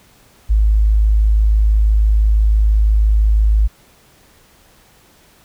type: tone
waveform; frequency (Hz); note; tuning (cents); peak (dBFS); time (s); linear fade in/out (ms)
sine; 53; G#1; +36; -9; 0.49-3.68; 20
effects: pink hiss -50 dBFS RMS until 5.44 s